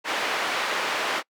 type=low-pass noise; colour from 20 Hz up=white; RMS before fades=-26 dBFS; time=0.04-1.23 s; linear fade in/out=50 ms; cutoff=2300 Hz; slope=12 dB/octave; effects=noise-tail reverb RT60 0.1 s tail -26 dB re dry + high-pass 400 Hz 12 dB/octave

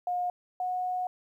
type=tone pair in turn; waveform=sine; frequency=716 / 730.6 Hz; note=F5 / F#5; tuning=+43 / -22 cents; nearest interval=unison; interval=35 cents; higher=second; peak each=-27 / -28 dBFS; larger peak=first; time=0.07-0.3 / 0.6-1.07 s; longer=second; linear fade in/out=2 ms; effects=11-bit

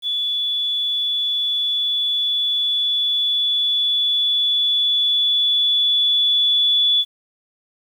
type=tone with level ramp; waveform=sine; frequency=3438 Hz; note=A7; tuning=41 cents flat; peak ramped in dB=-19 to -13 dBFS; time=0.02-7.05 s; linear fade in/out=50 ms; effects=8-bit

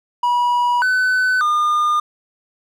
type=tone with pitch steps; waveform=triangle; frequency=970 / 1508 / 1212 Hz; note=B5 / F#6 / D#6; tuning=-31 / +32 / -46 cents; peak=-12 dBFS; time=0.23-2 s; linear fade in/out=5 ms; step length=590 ms; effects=none

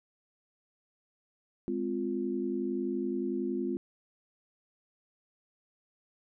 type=chord; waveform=sine; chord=F minor; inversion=first; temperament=equal with one note detuned; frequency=207.7 / 258.9 / 349.2 Hz; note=Ab3 / C4 / F4; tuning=0 / -18 / 0 cents; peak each=-36 / -34 / -33 dBFS; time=1.68-3.77 s; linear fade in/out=0 ms; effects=none

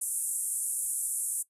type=band-pass noise; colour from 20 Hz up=pink; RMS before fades=-32 dBFS; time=0.01-1.43 s; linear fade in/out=10 ms; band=8500 to 11000 Hz; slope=48 dB/octave; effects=noise-tail reverb RT60 0.1 s tail -18 dB re dry + resampled to 32000 Hz

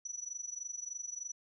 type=tone with amplitude modulation; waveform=sine; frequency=5910 Hz; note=F#8; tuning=3 cents flat; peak=-36 dBFS; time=0.05-1.32 s; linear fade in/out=5 ms; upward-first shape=sine; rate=23.3 Hz; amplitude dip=85%; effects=none

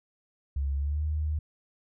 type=tone with pitch glide; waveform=sine; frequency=69.3 to 76.45 Hz; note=C#2 to D#2; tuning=0 to -30 cents; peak=-26 dBFS; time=0.56-1.39 s; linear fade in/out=5 ms; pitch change=+170 cents; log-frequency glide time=0.76-1.04 s; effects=none

